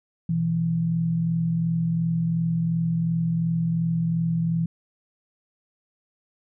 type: tone pair together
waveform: sine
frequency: 123.1 / 165.89 Hz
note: B2 / E3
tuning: -5 / +11 cents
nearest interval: perfect fourth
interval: 516 cents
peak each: -30 / -21 dBFS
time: 0.29-4.66 s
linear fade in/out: 5 ms
effects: none